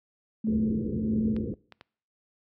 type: tone with tremolo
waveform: sine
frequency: 219 Hz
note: A3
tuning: 8 cents flat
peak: -23 dBFS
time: 0.44-1.44 s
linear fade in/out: 5 ms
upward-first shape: sine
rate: 1.6 Hz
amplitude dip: 70%
type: low-pass noise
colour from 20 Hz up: pink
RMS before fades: -31 dBFS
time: 0.47-1.54 s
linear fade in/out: 2 ms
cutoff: 490 Hz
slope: 96 dB/octave
type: clicks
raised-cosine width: 0.3 ms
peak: -29 dBFS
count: 3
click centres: 1.365 / 1.723 / 1.811 s
effects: noise-tail reverb RT60 0.6 s tail -25 dB re dry + high-pass 80 Hz 12 dB/octave